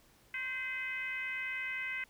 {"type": "tone with frequency modulation", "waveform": "sine", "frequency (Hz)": 2053, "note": "C7", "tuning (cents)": -33, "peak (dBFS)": -35, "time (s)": [0.34, 2.04], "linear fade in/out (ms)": 2, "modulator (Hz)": 495, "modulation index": 1, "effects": ["pink hiss -65 dBFS RMS until 2.09 s"]}